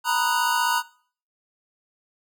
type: chord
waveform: square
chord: B major seventh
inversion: third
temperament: equal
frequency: 932.3 / 987.8 / 1244.5 / 1480 Hz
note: A#5 / B5 / D#6 / F#6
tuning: 0 / 0 / 0 / 0 cents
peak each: -25 / -26 / -31 / -27 dBFS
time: 0.04-0.83 s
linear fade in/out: 50 ms
effects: noise-tail reverb RT60 0.5 s tail -21 dB re dry

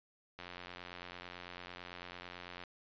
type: click train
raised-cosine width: 0.3 ms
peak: -30 dBFS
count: 201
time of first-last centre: 0.39-2.637 s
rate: 89 Hz
effects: resampled to 11025 Hz

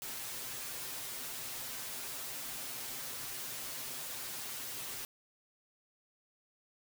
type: noise with comb filter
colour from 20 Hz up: white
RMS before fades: -42 dBFS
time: 0.02-5.05 s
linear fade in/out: 0 ms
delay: 7.7 ms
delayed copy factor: +1
effects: none

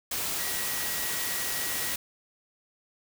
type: tone in noise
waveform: sine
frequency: 1915 Hz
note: A#6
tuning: 46 cents sharp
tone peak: -39 dBFS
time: 0.39-1.94 s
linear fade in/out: 5 ms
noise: white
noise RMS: -31 dBFS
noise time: 0.11-1.96 s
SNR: -11 dB
effects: none

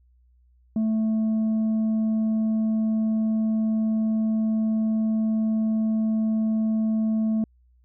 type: tone with tanh clipping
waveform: sine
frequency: 219.7 Hz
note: A3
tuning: 2 cents flat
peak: -21 dBFS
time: 0.76-7.44 s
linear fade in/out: 2 ms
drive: 3 dB
effects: added 61 Hz sine -56 dBFS peak until 7.84 s

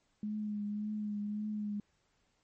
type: tone with vibrato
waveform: sine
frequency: 209.4 Hz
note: G#3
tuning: 15 cents sharp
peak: -34 dBFS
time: 0.23-1.8 s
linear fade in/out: 2 ms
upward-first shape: triangle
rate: 1.8 Hz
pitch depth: 33 cents each way
effects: pink hiss -75 dBFS RMS until 2.43 s + MP3 32 kbps

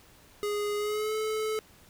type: tone with pitch glide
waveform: square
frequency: 414.1 to 433.9 Hz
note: G#4 to A4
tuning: -5 to -24 cents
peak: -29 dBFS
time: 0.43-1.59 s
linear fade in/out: 0 ms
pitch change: +81 cents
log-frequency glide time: 0.77-1.14 s
effects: pink hiss -57 dBFS RMS until 1.89 s

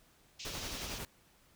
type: band-pass noise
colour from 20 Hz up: white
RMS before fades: -46 dBFS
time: 0.39-0.99 s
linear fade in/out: 10 ms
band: 2300 to 6500 Hz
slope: 48 dB/octave
type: noise with tremolo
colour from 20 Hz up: pink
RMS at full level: -41 dBFS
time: 0.45-1.05 s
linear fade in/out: 0 ms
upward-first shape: sine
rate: 11 Hz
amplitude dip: 45%
effects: pink hiss -66 dBFS RMS until 1.55 s

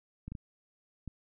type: clicks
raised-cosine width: 5 ms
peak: -28 dBFS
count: 4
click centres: 0.28 / 0.32 / 0.352 / 1.077 s
effects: none

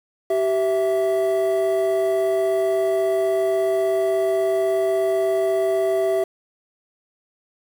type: tone pair together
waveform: triangle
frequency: 385.8 / 659 Hz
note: G4 / E5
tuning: -28 / -1 cents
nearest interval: major sixth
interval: 927 cents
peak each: -18 dBFS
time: 0.3-6.24 s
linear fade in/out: 5 ms
effects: tanh soft clip ceiling -8 dBFS + 7-bit

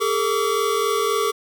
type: tone cluster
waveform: square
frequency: 408.4 / 452.2 / 1146 Hz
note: G#4 / A4 / D6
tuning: -29 / +47 / -43 cents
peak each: -24 dBFS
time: 0-1.32 s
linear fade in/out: 20 ms
effects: none

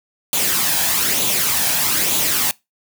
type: noise with flanger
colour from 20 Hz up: white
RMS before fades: -18 dBFS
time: 0.33-2.51 s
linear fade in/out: 0 ms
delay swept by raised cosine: 0.28 to 1.25 ms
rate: 1.1 Hz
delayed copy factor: +0.5
effects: noise-tail reverb RT60 0.2 s tail -22 dB re dry + high-pass 100 Hz 12 dB/octave

